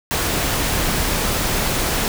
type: noise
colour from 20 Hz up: pink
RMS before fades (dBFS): -20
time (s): 0.11-2.08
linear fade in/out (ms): 0
effects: none